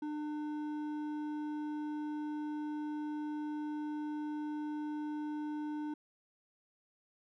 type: tone with hard clipping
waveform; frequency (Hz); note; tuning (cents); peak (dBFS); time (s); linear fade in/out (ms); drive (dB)
sine; 300; D4; +37; -38; 0.02-5.94; 5; 8
effects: none